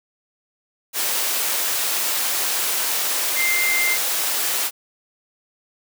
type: tone in noise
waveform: sine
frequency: 2093 Hz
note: C7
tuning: in tune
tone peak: -19 dBFS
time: 3.35-3.98 s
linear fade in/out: 50 ms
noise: white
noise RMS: -22 dBFS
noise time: 0.93-4.71 s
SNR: 0 dB
effects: high-pass 400 Hz 12 dB/octave